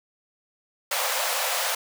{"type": "high-pass noise", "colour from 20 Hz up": "pink", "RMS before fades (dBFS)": -26, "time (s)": [0.91, 1.75], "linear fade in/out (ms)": 5, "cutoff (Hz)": 500, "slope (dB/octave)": 96, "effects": []}